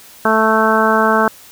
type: harmonic tone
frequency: 220 Hz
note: A3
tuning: in tune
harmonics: 1 / 2 / 3 / 4 / 5 / 6 / 7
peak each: -18 / -18 / -18 / -18 / -18 / -18 / -18 dBFS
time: 0.25-1.28 s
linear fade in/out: 2 ms
effects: white hiss -41 dBFS RMS until 1.51 s